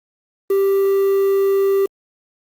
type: tone with quantisation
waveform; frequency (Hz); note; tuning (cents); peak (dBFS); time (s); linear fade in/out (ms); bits
triangle; 392; G4; 0; -11; 0.5-1.86; 5; 6
effects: Opus 32 kbps

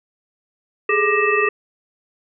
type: tone cluster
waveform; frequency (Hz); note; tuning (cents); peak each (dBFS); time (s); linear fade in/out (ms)
sine; 407.7 / 427.8 / 1189 / 1883 / 2628; G#4 / A4 / D6 / A#6 / E7; -32 / -49 / +21 / +17 / -6; -21; 0.89-1.49; 5
effects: none

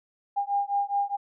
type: beating tone pair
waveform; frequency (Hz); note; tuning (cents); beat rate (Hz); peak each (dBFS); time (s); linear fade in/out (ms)
sine; 803 / 807.8; G5 / G#5; +41 / -48; 4.8; -27; 0.36-1.17; 20
effects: none

